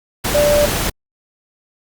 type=tone in noise; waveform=sine; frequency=587.3 Hz; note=D5; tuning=in tune; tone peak=-11 dBFS; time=0.34-0.66 s; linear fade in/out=10 ms; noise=pink; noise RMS=-19 dBFS; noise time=0.24-0.9 s; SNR=+5 dB; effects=Opus 48 kbps